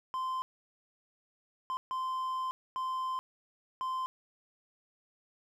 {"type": "tone bursts at uneven times", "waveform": "triangle", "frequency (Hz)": 1037, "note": "C6", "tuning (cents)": -16, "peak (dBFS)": -30, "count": 5, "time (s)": [[0.14, 0.42], [1.7, 1.77], [1.91, 2.51], [2.76, 3.19], [3.81, 4.06]], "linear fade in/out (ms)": 0, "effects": []}